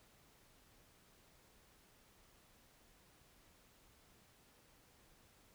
silence, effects pink hiss -68 dBFS RMS until 5.54 s

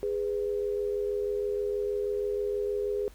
sine tone pair together, 411.8 / 498.1 Hz, G#4 / B4, -15 / +15 cents, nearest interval minor third, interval 330 cents, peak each -28 / -34 dBFS, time 0.03-3.08 s, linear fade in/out 0 ms, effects added 51 Hz sine -49 dBFS peak until 3.14 s + pink hiss -58 dBFS RMS until 3.14 s

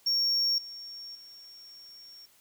sine tone with level steps, 5520 Hz, F8, 21 cents flat, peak -21 / -40 / -47 dBFS, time 0.06-2.26 s, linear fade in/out 10 ms, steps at 0.58 / 1.15 s, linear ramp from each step 2 ms, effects tanh soft clip ceiling -23 dBFS + white hiss -62 dBFS RMS until 2.4 s

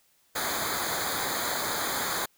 pink noise with comb filter, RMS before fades -30 dBFS, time 0.35-2.26 s, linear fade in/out 10 ms, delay 0.36 ms, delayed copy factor -1, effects white hiss -66 dBFS RMS until 2.37 s

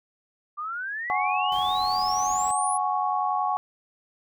sine exponential sweep, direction up, 1174.7 to 10550 Hz, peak -29 dBFS, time 0.57-2.78 s, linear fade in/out 20 ms
sine chord, F# suspended second, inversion none, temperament equal, 740 / 830.6 / 1108.7 Hz, F#5 / G#5 / C#6, 0 / 0 / 0 cents, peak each -27 dBFS, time 1.1-3.57 s, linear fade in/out 0 ms
pink noise, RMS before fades -44 dBFS, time 1.52-2.51 s, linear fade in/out 0 ms
effects none

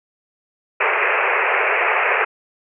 white band-pass noise, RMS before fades -18 dBFS, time 0.8-2.25 s, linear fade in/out 10 ms, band 380 to 2600 Hz, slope 96 dB/octave, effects none

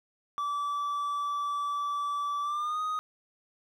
triangle tone with pitch glide, 1157 to 1247.2 Hz, D6 to D#6, -26 to +4 cents, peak -27 dBFS, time 0.38-2.99 s, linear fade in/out 0 ms, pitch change +130 cents, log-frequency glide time 2.42-2.81 s, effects none

